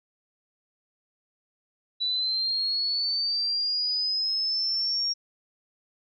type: linear sweep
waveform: sine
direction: up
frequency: 3942 to 5588 Hz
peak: -24 dBFS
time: 2-5.14 s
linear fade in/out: 20 ms
effects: none